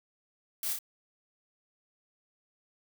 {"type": "noise with echo", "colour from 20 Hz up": "blue", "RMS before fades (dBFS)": -34, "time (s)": [0.63, 0.73], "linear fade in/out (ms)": 2, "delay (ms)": 29, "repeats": 2, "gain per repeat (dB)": -3, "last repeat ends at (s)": 0.788, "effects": []}